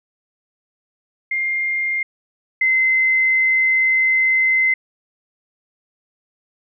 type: tone pair in turn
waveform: sine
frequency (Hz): 2113 / 2061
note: C7 / C7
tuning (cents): +16 / -27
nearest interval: unison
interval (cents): 43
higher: first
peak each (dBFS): -18 / -13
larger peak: second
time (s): 1.31-2.03 / 2.61-4.74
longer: second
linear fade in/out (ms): 5
effects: none